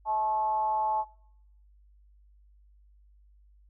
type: tone with frequency modulation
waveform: sine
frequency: 865 Hz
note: A5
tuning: 30 cents flat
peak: -25 dBFS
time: 0.05-1.05 s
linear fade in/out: 50 ms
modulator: 222 Hz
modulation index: 0.48
effects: noise-tail reverb RT60 0.7 s tail -21 dB re dry + added 50 Hz sine -56 dBFS peak until 3.69 s